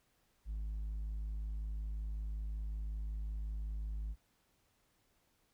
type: tone with hard clipping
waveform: triangle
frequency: 52.7 Hz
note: G#1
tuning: 26 cents sharp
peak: -36 dBFS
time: 0.45-4.16 s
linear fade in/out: 50 ms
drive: 1 dB
effects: pink hiss -75 dBFS RMS until 5.53 s